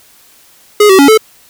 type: tone with pitch steps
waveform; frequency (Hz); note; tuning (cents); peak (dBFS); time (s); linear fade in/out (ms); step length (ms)
square; 417.4 / 381.3 / 280.5 / 436.7; G#4 / G4 / C#4 / A4; +9 / -48 / +21 / -13; -3; 0.8-1.176; 5; 94
effects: white hiss -44 dBFS RMS until 1.49 s